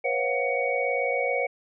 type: tone cluster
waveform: sine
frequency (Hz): 487.9 / 546 / 689 / 736 / 2243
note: B4 / C#5 / F5 / F#5 / C#7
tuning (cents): -21 / -26 / -24 / -9 / +20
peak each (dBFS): -29 / -28 / -34 / -32 / -28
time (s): 0.04-1.47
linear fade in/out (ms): 10
effects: none